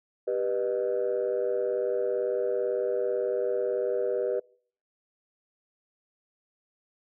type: chord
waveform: sine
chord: G augmented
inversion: none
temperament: just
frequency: 392 / 490 / 612.5 Hz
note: G4 / B4 / D#5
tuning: 0 / -14 / -27 cents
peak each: -29 / -27 / -31 dBFS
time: 0.27-4.4 s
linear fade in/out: 10 ms
effects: noise-tail reverb RT60 0.5 s tail -24 dB re dry + tanh soft clip ceiling -19 dBFS